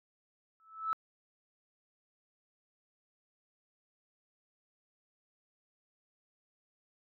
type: tone with exponential growth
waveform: sine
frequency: 1309 Hz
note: E6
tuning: 13 cents flat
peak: -26 dBFS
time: 0.6-0.93 s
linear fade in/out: 0 ms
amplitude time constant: 70 ms
effects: tanh soft clip ceiling -22 dBFS